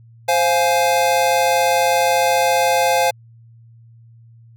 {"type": "chord", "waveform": "square", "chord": "F minor", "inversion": "second", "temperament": "just", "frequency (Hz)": [523.8, 698.5, 838.1], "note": ["C5", "F5", "Ab5"], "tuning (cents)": [2, 0, 16], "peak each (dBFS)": -19, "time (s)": [0.28, 3.11], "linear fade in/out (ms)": 10, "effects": ["added 115 Hz sine -43 dBFS peak until 4.56 s"]}